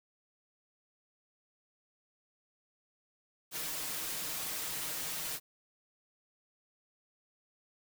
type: noise with comb filter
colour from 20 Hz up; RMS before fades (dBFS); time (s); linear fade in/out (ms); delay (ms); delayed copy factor
white; -38; 3.51-5.4; 50; 6.4; +0.8
effects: none